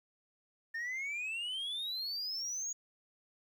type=exponential sweep; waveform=sine; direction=up; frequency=1800 to 6790 Hz; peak=-33 dBFS; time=0.74-2.73 s; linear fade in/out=10 ms; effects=tanh soft clip ceiling -35 dBFS + 11-bit